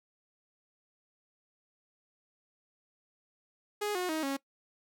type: tone with pitch steps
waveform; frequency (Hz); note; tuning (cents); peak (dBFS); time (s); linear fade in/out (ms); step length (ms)
sawtooth; 416 / 362.1 / 315.3 / 274.5; G#4 / F#4 / D#4 / C#4; +3 / -37 / +23 / -17; -27; 3.81-4.37; 10; 140
effects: noise-tail reverb RT60 0.1 s tail -20 dB re dry